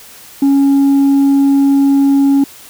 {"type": "tone", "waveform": "sine", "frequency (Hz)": 277.2, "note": "C#4", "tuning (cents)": 0, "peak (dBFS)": -4, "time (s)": [0.42, 2.44], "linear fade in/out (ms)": 5, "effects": ["tanh soft clip ceiling -6 dBFS", "white hiss -37 dBFS RMS until 2.69 s"]}